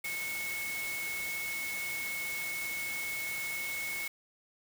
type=tone in noise; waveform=sine; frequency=2193 Hz; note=C#7; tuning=19 cents flat; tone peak=-35 dBFS; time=0.04-4.08 s; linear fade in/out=5 ms; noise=white; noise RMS=-41 dBFS; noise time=0.04-4.08 s; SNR=+3 dB; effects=none